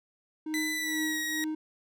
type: tone with tremolo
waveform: triangle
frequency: 311.1 Hz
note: D#4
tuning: in tune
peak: -27 dBFS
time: 0.46-1.55 s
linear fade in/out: 5 ms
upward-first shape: triangle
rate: 2.2 Hz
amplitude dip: 85%
type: tone with pitch glide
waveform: sawtooth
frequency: 1998 to 1896.8 Hz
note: B6 to A#6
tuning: +20 to +30 cents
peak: -27 dBFS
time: 0.54-1.44 s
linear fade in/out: 0 ms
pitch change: -90 cents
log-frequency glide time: 0.72-1.17 s
effects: none